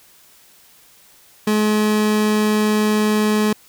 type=tone; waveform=30% pulse; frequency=212.7 Hz; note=G#3; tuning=42 cents sharp; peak=-12 dBFS; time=1.47-3.53 s; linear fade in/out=5 ms; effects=white hiss -50 dBFS RMS until 3.68 s